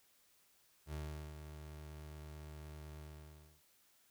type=tone with ADSR envelope; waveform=30% pulse; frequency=75.8 Hz; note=D#2; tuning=45 cents flat; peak=-38 dBFS; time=0.86-3.62 s; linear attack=72 ms; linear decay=400 ms; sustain=-8 dB; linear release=620 ms; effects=white hiss -71 dBFS RMS until 4.1 s